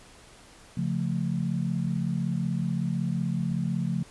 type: chord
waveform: sine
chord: Db augmented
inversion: none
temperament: equal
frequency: 138.59 / 174.61 / 220 Hz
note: Db3 / F3 / A3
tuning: 0 / 0 / 0 cents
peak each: -30 / -28 / -32 dBFS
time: 0.77-4.03 s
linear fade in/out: 5 ms
effects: pink hiss -52 dBFS RMS until 4.1 s + resampled to 24000 Hz